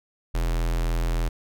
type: tone with notch filter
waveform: square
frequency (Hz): 41.65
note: E1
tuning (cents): +19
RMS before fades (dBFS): -24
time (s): 0.34-1.29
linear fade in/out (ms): 10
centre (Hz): 180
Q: 2
effects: none